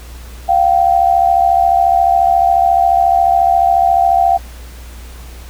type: tone pair together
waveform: sine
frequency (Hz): 698.5 / 772.7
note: F5 / G5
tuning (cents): 0 / -25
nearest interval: major second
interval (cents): 175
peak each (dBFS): -11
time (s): 0.48-4.38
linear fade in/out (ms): 20
effects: added 60 Hz sine -30 dBFS peak until 5.49 s + pink hiss -39 dBFS RMS until 5.49 s